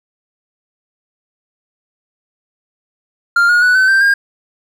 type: tone with pitch steps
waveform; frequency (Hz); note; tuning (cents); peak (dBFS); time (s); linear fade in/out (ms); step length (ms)
triangle; 1396.9 / 1437.8 / 1480 / 1523.3 / 1568 / 1613.9; F6 / F6 / F#6 / F#6 / G6 / G6; 0 / +50 / 0 / +50 / 0 / +50; -6; 3.36-4.14; 5; 130
effects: none